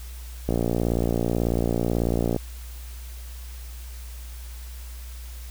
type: click train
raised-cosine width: 2 ms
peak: -10 dBFS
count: 110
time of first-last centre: 0.49-2.363 s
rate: 58.2 Hz
effects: added 60 Hz sine -35 dBFS peak until 5.5 s + white hiss -47 dBFS RMS until 5.5 s